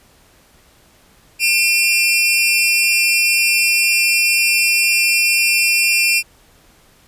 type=tone pair together; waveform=sawtooth; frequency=2404 / 2701 Hz; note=D7 / E7; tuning=+40 / +42 cents; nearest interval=major second; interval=202 cents; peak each=-12 dBFS; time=1.39-6.23 s; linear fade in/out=50 ms; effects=pink hiss -51 dBFS RMS until 7.07 s + resampled to 32000 Hz